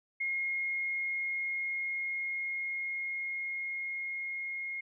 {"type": "tone with level ramp", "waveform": "sine", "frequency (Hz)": 2148, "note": "C7", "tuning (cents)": 45, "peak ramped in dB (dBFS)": [-30, -35], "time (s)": [0.2, 4.81], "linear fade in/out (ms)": 10, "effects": []}